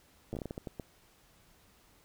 slowing click train, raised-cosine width 2 ms, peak -25 dBFS, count 11, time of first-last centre 0.33-0.798 s, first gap 9 ms, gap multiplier 1.34, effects pink hiss -64 dBFS RMS until 2.04 s

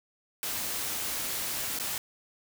white noise with dropouts, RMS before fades -33 dBFS, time 0.43-1.98 s, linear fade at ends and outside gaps 1 ms, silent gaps 1.789-1.798 s, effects none

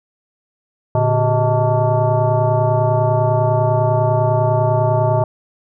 sine tone with frequency modulation, 372 Hz, F#4, 9 cents sharp, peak -12 dBFS, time 0.95-5.24 s, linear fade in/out 2 ms, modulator 258 Hz, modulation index 2, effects none

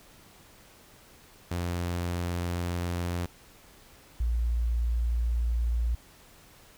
sawtooth / sine tone pair in turn, 87.31 / 58.27 Hz, F2 / A#1, 0 / 0 cents, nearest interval perfect fifth, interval 700 cents, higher first, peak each -25 / -24 dBFS, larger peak second, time 1.51-3.26 / 4.2-5.95 s, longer neither, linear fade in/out 5 ms, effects pink hiss -55 dBFS RMS until 6.77 s

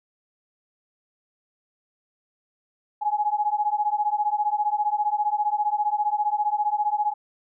sine beating tone pair, 830.6 / 845.6 Hz, G#5 / G#5, 0 / +31 cents, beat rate 15 Hz, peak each -24 dBFS, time 3.01-7.14 s, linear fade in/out 20 ms, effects none

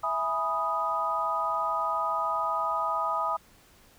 sine chord, E major seventh, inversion none, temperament equal with one note detuned, 659.3 / 830.6 / 982.1 / 1244.5 Hz, E5 / G#5 / B5 / D#6, 0 / 0 / -10 / 0 cents, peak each -34 / -34 / -32 / -28 dBFS, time 0.03-3.37 s, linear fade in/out 10 ms, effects pink hiss -58 dBFS RMS until 3.98 s

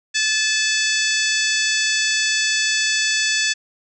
harmonic tone with a mistuned harmonic, 867 Hz, A5, 26 cents flat, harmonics 2 / 3 / 4 / 5 / 6 / 7 / 8 / 9, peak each -22 / -24 / -25 / -26 / -27 / -27 / -28 / -29 dBFS, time 0.14-3.54 s, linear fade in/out 20 ms, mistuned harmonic 5, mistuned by +70 cents, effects none

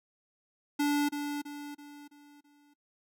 square tone with echo, 290.5 Hz, D4, 19 cents flat, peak -26 dBFS, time 0.79-1.09 s, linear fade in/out 10 ms, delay 330 ms, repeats 5, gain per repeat -7 dB, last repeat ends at 2.74 s, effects noise-tail reverb RT60 0.1 s tail -23 dB re dry

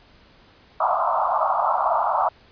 pink band-pass noise, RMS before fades -21 dBFS, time 0.8-2.29 s, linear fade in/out 5 ms, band 620 to 1300 Hz, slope 96 dB/octave, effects pink hiss -53 dBFS RMS until 2.51 s + resampled to 11025 Hz

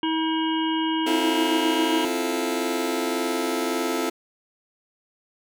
harmonic tone, 320 Hz, D#4, 49 cents sharp, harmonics 1 / 3 / 5 / 7 / 9 / 10, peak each -23 / -28 / -36 / -40 / -31 / -35 dBFS, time 0.03-2.05 s, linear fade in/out 2 ms
sawtooth chord, F major seventh, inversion second, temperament just, 261.9 / 327.4 / 349.2 / 436.5 Hz, C4 / E4 / F4 / A4, +2 / -12 / 0 / -14 cents, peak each -25 dBFS, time 1.06-4.1 s, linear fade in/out 10 ms
effects none

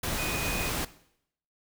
sine tone in noise, 2489 Hz, D#7, in tune, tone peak -34 dBFS, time 0.18-0.69 s, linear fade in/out 5 ms, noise pink, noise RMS -31 dBFS, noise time 0.03-0.85 s, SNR -6 dB, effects noise-tail reverb RT60 0.7 s tail -17 dB re dry

